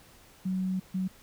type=tone bursts at uneven times; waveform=sine; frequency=186.9 Hz; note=F#3; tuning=18 cents sharp; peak=-27 dBFS; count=2; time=0.45-0.8 / 0.94-1.08 s; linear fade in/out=10 ms; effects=pink hiss -56 dBFS RMS until 1.22 s